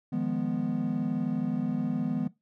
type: chord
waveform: triangle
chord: F half-diminished seventh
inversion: third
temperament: equal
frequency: 155.56 / 174.61 / 207.7 / 246.9 Hz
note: Eb3 / F3 / Ab3 / Cb4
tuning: 0 / 0 / 0 / 0 cents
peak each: -32 / -32 / -30 / -28 dBFS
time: 0.12-2.28 s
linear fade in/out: 10 ms
effects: noise-tail reverb RT60 0.2 s tail -19 dB re dry + tanh soft clip ceiling -15 dBFS